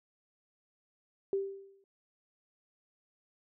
sine tone with exponential decay, 392 Hz, G4, in tune, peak -26 dBFS, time 1.33-1.84 s, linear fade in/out 1 ms, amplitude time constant 110 ms, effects none

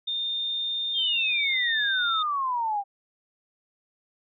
sine tone, 3629 Hz, A#7, 47 cents flat, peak -26 dBFS, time 0.07-2.23 s, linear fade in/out 10 ms
sine exponential sweep, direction down, 3300 to 784 Hz, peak -24 dBFS, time 0.93-2.84 s, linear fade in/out 50 ms
effects none

